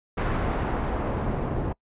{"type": "noise with low-pass filter sweep", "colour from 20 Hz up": "pink", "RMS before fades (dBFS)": -27, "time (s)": [0.17, 1.73], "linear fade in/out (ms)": 10, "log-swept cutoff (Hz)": [1600, 730], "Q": 0.78, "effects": ["noise-tail reverb RT60 0.1 s tail -24 dB re dry", "resampled to 8000 Hz"]}